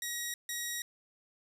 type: tone pair in turn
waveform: 10% pulse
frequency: 1900 / 1900 Hz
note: A#6 / A#6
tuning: +33 / +33 cents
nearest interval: unison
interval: 0 cents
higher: neither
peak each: -26 dBFS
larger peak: neither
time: 0.02-0.34 / 0.49-0.82 s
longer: second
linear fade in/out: 2 ms
effects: none